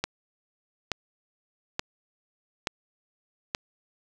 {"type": "click train", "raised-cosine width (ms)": 0.2, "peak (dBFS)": -9, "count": 5, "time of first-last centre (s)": [0.04, 3.549], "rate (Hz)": 1.14, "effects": []}